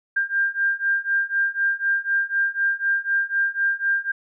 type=beating tone pair; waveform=sine; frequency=1593 / 1597 Hz; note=G6 / G6; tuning=+27 / +32 cents; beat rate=4 Hz; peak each=-23 / -22 dBFS; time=0.16-4.12 s; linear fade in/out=10 ms; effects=none